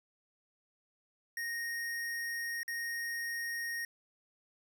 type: tone with dropouts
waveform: square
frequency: 1862 Hz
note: A#6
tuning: 2 cents flat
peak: -36 dBFS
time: 1.37-3.85 s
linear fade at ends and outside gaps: 2 ms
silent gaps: 2.632-2.679 s
effects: none